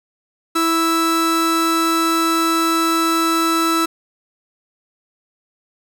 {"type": "tone pair together", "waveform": "45% pulse", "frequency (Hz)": [329.5, 1318], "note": ["E4", "E6"], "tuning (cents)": [-1, -1], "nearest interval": "2 octaves", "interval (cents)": 2400, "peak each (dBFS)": -18, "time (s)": [0.55, 3.86], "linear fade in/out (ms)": 10, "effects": []}